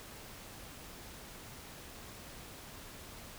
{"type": "silence", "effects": ["pink hiss -50 dBFS RMS until 3.38 s"]}